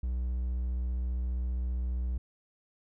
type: tone with vibrato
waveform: triangle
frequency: 61.74 Hz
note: B1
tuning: in tune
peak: -27 dBFS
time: 0.03-2.18 s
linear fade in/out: 5 ms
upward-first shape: sine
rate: 15 Hz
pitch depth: 16 cents each way
effects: none